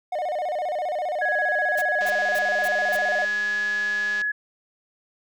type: tone with vibrato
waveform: triangle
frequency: 664 Hz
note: E5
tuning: 12 cents sharp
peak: -22 dBFS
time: 0.12-3.25 s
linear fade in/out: 5 ms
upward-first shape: square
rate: 15 Hz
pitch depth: 160 cents each way
type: tone with pitch glide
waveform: sine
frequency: 1668 to 1691.3 Hz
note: G#6 to G#6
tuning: +7 to +31 cents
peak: -22 dBFS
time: 1.21-4.32 s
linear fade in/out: 10 ms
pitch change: +24 cents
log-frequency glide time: 1.63-3.69 s
type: noise bursts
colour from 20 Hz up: white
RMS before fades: -36 dBFS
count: 5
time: 1.77-2.97 s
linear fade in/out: 10 ms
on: 48 ms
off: 240 ms
type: click train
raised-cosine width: 0.2 ms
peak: -20 dBFS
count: 451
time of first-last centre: 2.01-4.216 s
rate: 204 Hz
effects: none